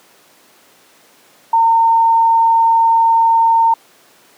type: tone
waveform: sine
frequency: 912 Hz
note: A#5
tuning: 38 cents flat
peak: -8 dBFS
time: 1.53-3.74 s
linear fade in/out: 5 ms
effects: pink hiss -48 dBFS RMS until 4.37 s + high-pass 300 Hz 12 dB/octave